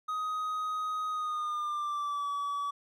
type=tone with pitch glide; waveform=triangle; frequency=1254 to 1143.3 Hz; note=D#6 to D6; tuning=+13 to -47 cents; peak=-29 dBFS; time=0.08-2.71 s; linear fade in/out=10 ms; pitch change=-160 cents; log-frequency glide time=1.09-2.29 s; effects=none